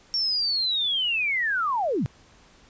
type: linear sweep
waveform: sine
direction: down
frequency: 5520 to 99 Hz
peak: -22 dBFS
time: 0.14-2.06 s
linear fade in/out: 0 ms
effects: pink hiss -55 dBFS RMS until 2.69 s + resampled to 16000 Hz